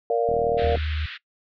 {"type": "chord", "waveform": "sine", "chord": "Bb major", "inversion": "none", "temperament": "just", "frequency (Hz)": [466.2, 582.7, 699.2], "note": ["Bb4", "D5", "F5"], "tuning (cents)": [0, -14, 2], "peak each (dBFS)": [-21, -26, -25], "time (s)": [0.1, 0.76], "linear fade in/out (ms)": 2}
{"type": "click train", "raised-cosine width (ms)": 3, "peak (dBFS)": -21, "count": 20, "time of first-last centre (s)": [0.29, 0.772], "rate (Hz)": 39.4}
{"type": "band-pass noise", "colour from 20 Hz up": "pink", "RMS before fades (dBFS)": -37, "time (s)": [0.57, 1.18], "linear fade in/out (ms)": 20, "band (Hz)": [1400, 4000], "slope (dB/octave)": 48}
{"type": "tone", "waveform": "sine", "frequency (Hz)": 76.8, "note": "D#2", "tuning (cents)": -22, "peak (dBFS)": -24, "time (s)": [0.63, 1.06], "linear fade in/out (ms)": 5}
{"effects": ["noise-tail reverb RT60 0.1 s tail -20 dB re dry"]}